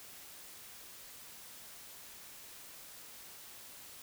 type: silence
effects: white hiss -52 dBFS RMS until 4.02 s